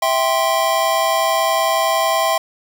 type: chord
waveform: square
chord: C major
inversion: first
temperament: just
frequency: 654.1 / 784.9 / 1046.5 Hz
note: E5 / G5 / C6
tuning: -14 / +2 / 0 cents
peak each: -19 / -21 / -20 dBFS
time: 0.02-2.38 s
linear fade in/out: 5 ms
effects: 8-bit